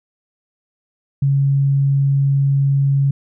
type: tone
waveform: sine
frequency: 138.59 Hz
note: C#3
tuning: in tune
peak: -12 dBFS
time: 1.22-3.11 s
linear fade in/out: 5 ms
effects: none